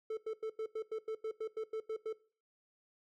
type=tone bursts; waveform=triangle; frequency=440 Hz; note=A4; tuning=in tune; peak=-33 dBFS; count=13; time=0.1-2.128 s; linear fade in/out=5 ms; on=72 ms; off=91 ms; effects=noise-tail reverb RT60 0.4 s tail -19 dB re dry